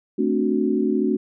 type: chord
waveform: sine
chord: D dominant seventh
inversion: second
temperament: equal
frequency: 220 / 261.6 / 293.7 / 370 Hz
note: A3 / C4 / D4 / F#4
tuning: 0 / 0 / 0 / 0 cents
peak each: -23 / -24 / -24 / -23 dBFS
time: 0.18-1.17 s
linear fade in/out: 10 ms
effects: none